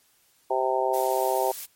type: harmonic tone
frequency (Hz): 130.2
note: C3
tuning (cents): -8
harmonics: 3 / 4 / 5 / 6 / 7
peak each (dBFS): -28 / -28 / -28 / -28 / -28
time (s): 0.5-1.52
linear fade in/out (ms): 10
type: noise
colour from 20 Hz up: blue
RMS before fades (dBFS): -36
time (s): 0.93-1.66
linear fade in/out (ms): 10
effects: white hiss -63 dBFS RMS until 1.75 s + MP3 64 kbps